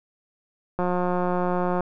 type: click train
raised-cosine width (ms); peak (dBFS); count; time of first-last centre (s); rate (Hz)
1; -12; 183; 0.79-1.807; 179
effects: none